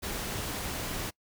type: noise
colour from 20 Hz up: pink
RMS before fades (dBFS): -35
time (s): 0.02-1.11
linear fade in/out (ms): 20
effects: noise-tail reverb RT60 0.1 s tail -24 dB re dry